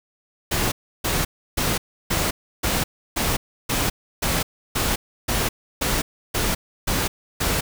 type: noise bursts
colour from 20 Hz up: pink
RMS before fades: -22 dBFS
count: 14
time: 0.51-7.61 s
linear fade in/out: 10 ms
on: 210 ms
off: 320 ms
effects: none